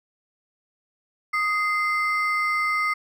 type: ring-modulated tone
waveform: triangle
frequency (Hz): 1661.2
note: G#6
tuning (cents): 0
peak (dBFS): -16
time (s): 1.33-2.94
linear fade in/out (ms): 10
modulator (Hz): 418
effects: none